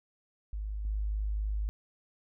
sine tone with level steps, 51.91 Hz, G#1, in tune, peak -33 / -29 dBFS, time 0.53-1.69 s, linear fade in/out 0 ms, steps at 0.85 s, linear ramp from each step 2 ms, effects none

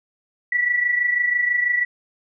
sine tone pair together, 1949.4 / 1975.5 Hz, B6 / B6, -23 / 0 cents, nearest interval unison, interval 23 cents, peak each -18 / -25 dBFS, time 0.52-1.85 s, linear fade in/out 5 ms, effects none

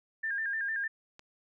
sine tone with vibrato, 1700 Hz, G#6, 40 cents sharp, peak -30 dBFS, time 0.23-0.88 s, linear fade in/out 10 ms, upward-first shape square, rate 6.6 Hz, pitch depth 83 cents each way
click, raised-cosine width 0.2 ms, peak -32 dBFS, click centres 1.194 s
effects none

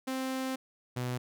sawtooth tone pair in turn, 262 / 124.36 Hz, C4 / B2, +2 / +12 cents, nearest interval octave + minor second, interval 1290 cents, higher first, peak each -28 dBFS, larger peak neither, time 0.07-0.56 / 0.96-1.18 s, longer first, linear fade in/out 10 ms, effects none

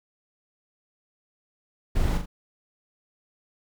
brown noise with echo, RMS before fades -24 dBFS, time 1.95-2.18 s, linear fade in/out 10 ms, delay 40 ms, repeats 2, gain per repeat -6 dB, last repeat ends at 2.26 s, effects none

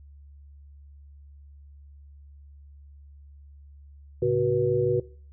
sine tone cluster, 112.2 / 138.3 / 372.2 / 484.2 Hz, A2 / C#3 / F#4 / B4, +34 / -4 / +10 / -34 cents, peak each -31 / -29 / -23 / -25 dBFS, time 4.22-5 s, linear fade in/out 5 ms, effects noise-tail reverb RT60 0.4 s tail -19 dB re dry + added 71 Hz sine -46 dBFS peak until 5.32 s

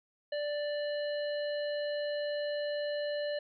harmonic tone, 587.3 Hz, D5, in tune, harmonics 1 / 3 / 5 / 7, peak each -32 / -43 / -47 / -46 dBFS, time 0.32-3.39 s, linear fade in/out 5 ms, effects none

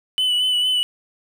triangle tone with vibrato, 2988 Hz, F#7, 16 cents sharp, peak -15 dBFS, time 0.18-0.83 s, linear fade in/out 0 ms, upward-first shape sine, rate 4.4 Hz, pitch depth 28 cents each way, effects none

